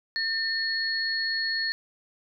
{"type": "tone pair together", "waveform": "sine", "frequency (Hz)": [1804, 4336], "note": ["A6", "C#8"], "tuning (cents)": [43, -39], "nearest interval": "octave + minor third", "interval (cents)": 1518, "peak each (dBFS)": -28, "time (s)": [0.16, 1.72], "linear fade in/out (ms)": 0, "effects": []}